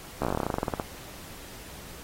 slowing click train, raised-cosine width 1 ms, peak -13 dBFS, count 19, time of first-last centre 0.22-0.798 s, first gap 14 ms, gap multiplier 1.09, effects pink hiss -45 dBFS RMS until 2.03 s + AAC 48 kbps

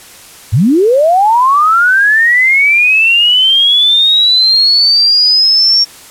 sine linear sweep, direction up, 85.9 to 5540 Hz, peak -5 dBFS, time 0.52-5.85 s, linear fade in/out 20 ms, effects white hiss -35 dBFS RMS until 6.1 s + low-pass 12000 Hz 12 dB/octave

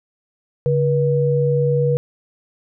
sine tone pair together, 142.2 / 482.6 Hz, C#3 / B4, +45 / -40 cents, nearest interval octave + major sixth, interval 2115 cents, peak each -17 / -17 dBFS, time 0.66-1.97 s, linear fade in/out 0 ms, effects none

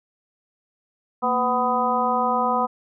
harmonic tone with a mistuned harmonic, 249.9 Hz, B3, 21 cents sharp, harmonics 1 / 2 / 3 / 4 / 5, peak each -28 / -27 / -24 / -23 / -25 dBFS, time 1.22-2.67 s, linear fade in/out 20 ms, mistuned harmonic 1, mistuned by -130 cents, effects none

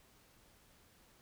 silence, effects pink hiss -66 dBFS RMS until 1.21 s

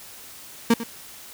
35% pulse tone with echo, 231.3 Hz, A#3, 13 cents flat, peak -12 dBFS, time 0.7-0.74 s, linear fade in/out 5 ms, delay 97 ms, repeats 1, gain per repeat -14 dB, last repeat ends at 0.837 s, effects white hiss -43 dBFS RMS until 1.33 s

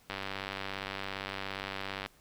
click train, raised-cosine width 0.3 ms, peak -20 dBFS, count 192, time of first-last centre 0.1-2.061 s, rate 97.4 Hz, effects pink hiss -63 dBFS RMS until 2.2 s

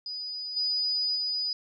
sine tone with level steps, 4954 Hz, D#8, 8 cents flat, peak -33 / -25 / -27 dBFS, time 0.06-1.53 s, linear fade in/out 2 ms, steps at 0.56 / 1.15 s, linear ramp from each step 10 ms, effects none

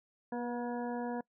harmonic tone with a mistuned harmonic, 240.5 Hz, B3, 46 cents flat, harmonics 1 / 2 / 3 / 4 / 6 / 7, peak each -37 / -40 / -42 / -44 / -54 / -50 dBFS, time 0.32-1.21 s, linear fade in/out 5 ms, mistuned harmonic 2, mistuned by +17 cents, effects noise-tail reverb RT60 0.1 s tail -24 dB re dry

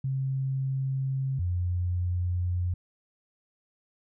sine tone pair in turn, 133.8 / 89.04 Hz, C3 / F2, +39 / +34 cents, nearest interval perfect fifth, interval 705 cents, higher first, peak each -26 / -25 dBFS, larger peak second, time 0.04-1.39 / 1.39-2.74 s, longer neither, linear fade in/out 5 ms, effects none

